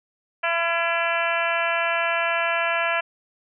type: harmonic tone with a mistuned harmonic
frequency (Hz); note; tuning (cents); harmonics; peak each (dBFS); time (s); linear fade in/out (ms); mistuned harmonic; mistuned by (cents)
336.1; E4; +34; 2 / 3 / 4 / 5 / 6 / 7 / 8 / 9; -26 / -29 / -28 / -27 / -34 / -28 / -30 / -36; 0.43-3.01; 10; 4; +20
effects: none